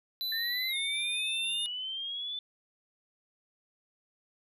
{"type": "tone with pitch glide", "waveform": "square", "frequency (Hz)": [3996, 3601], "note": ["B7", "A7"], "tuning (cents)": [20, 39], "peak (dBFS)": -32, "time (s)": [0.21, 1.66], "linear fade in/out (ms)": 0, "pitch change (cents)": -181, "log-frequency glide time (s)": [0.68, 0.77]}
{"type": "linear sweep", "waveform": "sine", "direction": "up", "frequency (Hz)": [1777, 3520], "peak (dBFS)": -34, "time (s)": [0.32, 2.39], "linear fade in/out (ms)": 2}
{"effects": []}